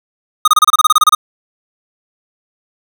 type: tone bursts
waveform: square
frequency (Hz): 1239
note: D#6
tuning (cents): -8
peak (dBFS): -5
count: 13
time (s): 0.45-1.15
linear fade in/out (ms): 5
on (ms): 28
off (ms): 28
effects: none